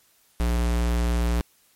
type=tone; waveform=square; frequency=59 Hz; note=A#1; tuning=22 cents sharp; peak=-21 dBFS; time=0.4-1.41 s; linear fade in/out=0 ms; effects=white hiss -61 dBFS RMS until 1.75 s + MP3 64 kbps